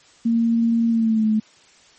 sine tone with pitch glide, 230.6 to 216.4 Hz, A#3 to A3, -19 to -29 cents, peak -15 dBFS, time 0.25-1.4 s, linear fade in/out 10 ms, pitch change -110 cents, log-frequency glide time 0.89-1.27 s, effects white hiss -52 dBFS RMS until 1.98 s + MP3 32 kbps

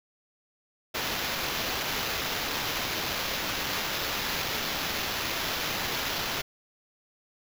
violet noise with sample-and-hold, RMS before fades -31 dBFS, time 0.94-6.42 s, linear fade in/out 10 ms, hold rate 8820 Hz, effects none

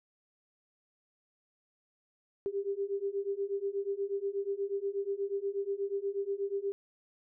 sine beating tone pair, 393.1 / 401.4 Hz, G4 / G4, +5 / +41 cents, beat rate 8.3 Hz, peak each -35 / -34 dBFS, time 2.46-6.72 s, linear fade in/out 0 ms, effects none

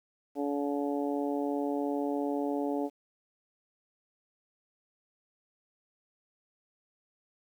harmonic tone, 142.9 Hz, D3, 47 cents flat, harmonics 2 / 3 / 4 / 5 / 6, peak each -31 / -35 / -37 / -39 / -41 dBFS, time 0.35-2.9 s, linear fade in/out 50 ms, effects 10-bit

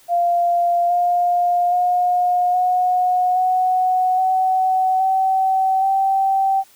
sine tone with pitch steps, 695 / 705.9 / 717 / 728.3 / 739.7 / 751.4 / 763.2 / 775.2 Hz, F5 / F5 / F5 / F#5 / F#5 / F#5 / G5 / G5, -9 / +18 / +45 / -28 / -1 / +26 / -47 / -20 cents, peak -14 dBFS, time 0.08-6.64 s, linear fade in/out 50 ms, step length 820 ms, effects white hiss -51 dBFS RMS until 6.75 s

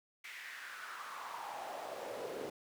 brown noise with high-pass filter sweep, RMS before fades -45 dBFS, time 0.24-2.5 s, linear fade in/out 5 ms, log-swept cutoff 2200 to 400 Hz, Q 3.6, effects none

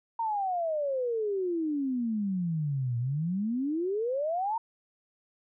sine exponential two-way sweep, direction down then up, 932.3 to 116.54 to 932.3 Hz, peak -27 dBFS, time 0.19-4.58 s, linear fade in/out 5 ms, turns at 2.98 s, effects none

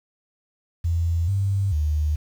sine tone with pitch steps, 84.2 / 98.2 / 75.9 Hz, E2 / G2 / D#2, +37 / +4 / -42 cents, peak -19 dBFS, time 0.84-2.16 s, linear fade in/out 10 ms, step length 440 ms, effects 8-bit

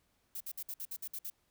violet noise bursts, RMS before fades -41 dBFS, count 9, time 0.35-1.301 s, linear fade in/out 5 ms, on 55 ms, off 57 ms, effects pink hiss -75 dBFS RMS until 1.5 s

